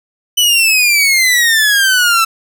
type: exponential sweep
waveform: sawtooth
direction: down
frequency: 3006 to 1318.5 Hz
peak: -5 dBFS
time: 0.37-2.25 s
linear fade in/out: 10 ms
effects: none